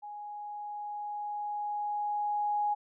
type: tone with level ramp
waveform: sine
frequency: 830.6 Hz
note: G#5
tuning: in tune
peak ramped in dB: -40 to -26 dBFS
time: 0.02-2.75 s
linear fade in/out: 20 ms
effects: none